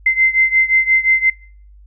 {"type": "beating tone pair", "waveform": "sine", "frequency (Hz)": [2072, 2077.7], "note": ["C7", "C7"], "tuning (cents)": [-17, -13], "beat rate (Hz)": 5.7, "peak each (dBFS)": [-13, -16], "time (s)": [0.06, 1.3], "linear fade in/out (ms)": 5, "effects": ["noise-tail reverb RT60 0.5 s tail -25 dB re dry", "added 50 Hz sine -40 dBFS peak until 1.86 s"]}